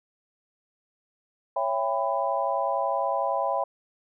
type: chord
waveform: sine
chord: C# half-diminished seventh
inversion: none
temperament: just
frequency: 554.4 / 665.2 / 798.3 / 997.9 Hz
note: C#5 / E5 / G5 / B5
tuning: 0 / +16 / +31 / +18 cents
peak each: -29 dBFS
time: 1.56-3.64 s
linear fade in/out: 5 ms
effects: none